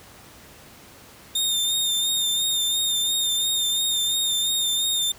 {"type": "tone with vibrato", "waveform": "sawtooth", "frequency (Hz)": 3643, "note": "A#7", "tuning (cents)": -41, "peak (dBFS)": -18, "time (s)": [1.35, 5.12], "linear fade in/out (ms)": 5, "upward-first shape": "sine", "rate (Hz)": 2.9, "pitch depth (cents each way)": 35, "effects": ["pink hiss -47 dBFS RMS until 5.18 s", "high-pass 60 Hz 12 dB/octave"]}